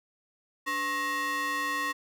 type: ring-modulated tone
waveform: square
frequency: 396.2 Hz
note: G4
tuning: 18 cents sharp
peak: -26 dBFS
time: 0.66-1.93 s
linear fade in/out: 20 ms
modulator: 1480 Hz
effects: none